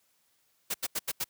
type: noise bursts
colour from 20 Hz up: white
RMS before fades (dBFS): -31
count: 5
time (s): 0.7-1.243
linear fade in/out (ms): 10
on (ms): 43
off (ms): 82
effects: white hiss -71 dBFS RMS until 1.29 s + high-pass 60 Hz 12 dB/octave